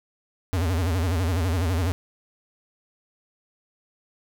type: tone with vibrato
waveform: square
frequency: 87.31 Hz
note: F2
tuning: in tune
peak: -22 dBFS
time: 0.53-1.92 s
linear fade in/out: 0 ms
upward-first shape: sine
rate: 12 Hz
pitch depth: 170 cents each way
effects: none